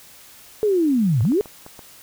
sine linear two-way sweep, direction down then up, 438.3 to 100 to 438.3 Hz, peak -15 dBFS, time 0.63-1.41 s, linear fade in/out 0 ms, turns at 1.22 s
clicks, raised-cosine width 1 ms, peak -25 dBFS, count 6, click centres 1.208 / 1.252 / 1.32 / 1.458 / 1.664 / 1.792 s
effects white hiss -46 dBFS RMS until 2.02 s

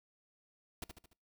pink noise with echo, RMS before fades -42 dBFS, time 0.82-0.84 s, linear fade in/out 2 ms, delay 73 ms, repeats 4, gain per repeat -6 dB, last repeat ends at 1.132 s, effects noise-tail reverb RT60 0.3 s tail -23 dB re dry

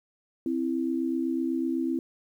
sine tone pair together, 261.8 / 329.8 Hz, C4 / E4, +1 / +1 cents, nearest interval major third, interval 400 cents, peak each -28 dBFS, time 0.46-1.99 s, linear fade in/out 2 ms, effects 10-bit

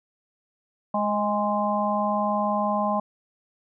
harmonic tone with a mistuned harmonic, 208.5 Hz, G#3, 7 cents sharp, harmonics 1 / 3 / 4 / 5, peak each -27 / -27 / -27 / -27 dBFS, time 0.94-3 s, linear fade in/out 5 ms, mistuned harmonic 4, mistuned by -24 cents, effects none

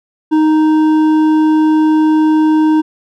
sine tone with hard clipping, 311.1 Hz, D#4, in tune, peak -9 dBFS, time 0.31-2.82 s, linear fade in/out 20 ms, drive 7 dB, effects none

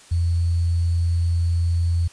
sine tone with sample-and-hold, 85.3 Hz, F2, 40 cents flat, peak -17 dBFS, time 0.11-2.08 s, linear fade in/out 10 ms, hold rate 4410 Hz, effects white hiss -48 dBFS RMS until 2.12 s + resampled to 22050 Hz

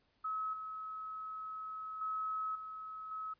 sine tone with level steps, 1285 Hz, E6, 45 cents flat, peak -35 / -41 / -35 / -43 / -39 dBFS, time 0.24-3.34 s, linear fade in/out 10 ms, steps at 0.53 / 2.01 / 2.55 / 3.11 s, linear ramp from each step 5 ms, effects pink hiss -75 dBFS RMS until 3.39 s + resampled to 11025 Hz

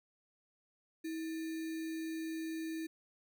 sine tone with sample-and-hold, 322.2 Hz, E4, 39 cents flat, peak -37 dBFS, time 1.04-2.87 s, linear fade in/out 10 ms, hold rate 2100 Hz, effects none

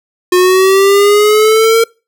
square linear sweep, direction up, 358.9 to 458.8 Hz, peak -6 dBFS, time 0.32-1.84 s, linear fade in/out 5 ms, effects noise-tail reverb RT60 0.3 s tail -25 dB re dry

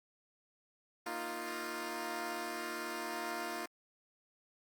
10% pulse chord, Bb suspended fourth, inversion none, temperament equal, 233.1 / 311.1 / 349.2 Hz, Bb3 / Eb4 / F4, 0 / 0 / 0 cents, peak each -38 / -36 / -32 dBFS, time 1.06-3.66 s, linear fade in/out 5 ms, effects Opus 32 kbps

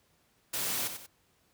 white noise with echo, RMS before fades -33 dBFS, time 0.53-0.88 s, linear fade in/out 10 ms, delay 93 ms, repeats 2, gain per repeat -8 dB, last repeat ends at 1.066 s, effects pink hiss -69 dBFS RMS until 1.53 s + high-pass 60 Hz 12 dB/octave

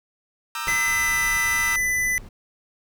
sawtooth chord, E half-diminished seventh, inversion second, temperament equal with one note detuned, 932.3 / 1204.2 / 1318.5 / 1568 Hz, Bb5 / D6 / E6 / G6, 0 / +43 / 0 / 0 cents, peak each -30 / -30 / -27 / -32 dBFS, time 0.55-1.76 s, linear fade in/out 2 ms
pink noise with exponential decay, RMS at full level -31 dBFS, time 0.67-1.08 s, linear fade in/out 2 ms, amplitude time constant 89 ms
square tone with pitch glide, 2021 to 1998.9 Hz, B6 to B6, +39 to +20 cents, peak -21 dBFS, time 0.68-2.18 s, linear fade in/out 0 ms, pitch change -19 cents, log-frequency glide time 0.83-1.17 s
brown noise, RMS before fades -39 dBFS, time 0.86-2.29 s, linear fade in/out 5 ms
effects none

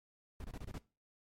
brown noise bursts, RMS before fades -43 dBFS, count 6, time 0.4-0.782 s, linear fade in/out 2 ms, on 42 ms, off 26 ms, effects noise-tail reverb RT60 0.3 s tail -19 dB re dry + MP3 64 kbps

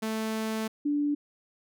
sawtooth / sine tone pair in turn, 220 / 291.5 Hz, A3 / D4, 0 / -13 cents, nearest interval perfect fourth, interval 487 cents, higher second, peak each -25 / -24 dBFS, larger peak second, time 0.02-0.68 / 0.85-1.15 s, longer first, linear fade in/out 10 ms, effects none

